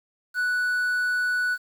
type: tone with quantisation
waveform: triangle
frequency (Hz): 1480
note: F#6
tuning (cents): 0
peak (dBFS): -20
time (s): 0.34-1.58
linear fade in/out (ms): 50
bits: 8
effects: none